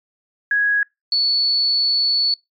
sine tone pair in turn, 1661.2 / 4435 Hz, G#6 / C#8, 0 / 0 cents, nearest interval octave + perfect fourth, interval 1700 cents, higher second, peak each -14 / -14 dBFS, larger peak neither, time 0.51-0.83 / 1.12-2.34 s, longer second, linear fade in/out 2 ms, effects noise-tail reverb RT60 0.2 s tail -26 dB re dry + MP3 96 kbps

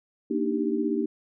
sine chord, Eb major seventh, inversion second, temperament equal with one note detuned, 233.1 / 295.2 / 311.1 / 392 Hz, Bb3 / D4 / Eb4 / G4, 0 / +9 / 0 / 0 cents, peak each -29 dBFS, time 0.3-1.06 s, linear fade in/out 10 ms, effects none

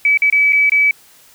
sine tone with dropouts, 2291 Hz, D7, 44 cents flat, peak -9 dBFS, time 0.05-0.91 s, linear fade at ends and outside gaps 2 ms, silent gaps 0.174-0.22 / 0.3-0.325 / 0.524-0.53 / 0.696-0.719 s, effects white hiss -47 dBFS RMS until 1.34 s

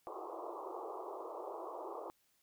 pink band-pass noise, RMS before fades -45 dBFS, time 0.07-2.1 s, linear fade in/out 0 ms, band 330 to 1200 Hz, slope 96 dB/octave, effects white hiss -75 dBFS RMS until 2.42 s

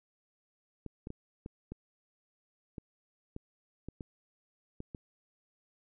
clicks, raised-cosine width 3 ms, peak -28 dBFS, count 11, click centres 0.863 / 1.071 / 1.104 / 1.461 / 1.72 / 2.782 / 3.364 / 3.886 / 4.008 / 4.804 / 4.948 s, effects none

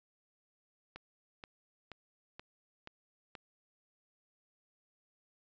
click train, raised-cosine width 0.3 ms, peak -30 dBFS, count 6, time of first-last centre 0.96-3.352 s, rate 2.09 Hz, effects resampled to 16000 Hz

